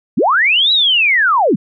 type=linear two-way sweep; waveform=sine; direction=up then down; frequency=146.83 to 3951 to 146.83 Hz; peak=-9 dBFS; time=0.17-1.56 s; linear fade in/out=10 ms; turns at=0.72 s; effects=none